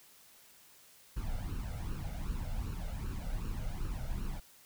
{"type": "noise with flanger", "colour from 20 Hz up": "brown", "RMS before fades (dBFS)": -37, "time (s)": [1.16, 4.4], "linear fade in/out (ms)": 10, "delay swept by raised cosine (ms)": [0.71, 1.44], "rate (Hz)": 2.6, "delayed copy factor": 0.8, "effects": ["white hiss -60 dBFS RMS until 4.65 s"]}